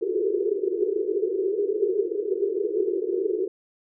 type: band-pass noise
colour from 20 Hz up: white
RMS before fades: -25 dBFS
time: 0.01-3.48 s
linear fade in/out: 5 ms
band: 360 to 440 Hz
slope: 96 dB/octave
effects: none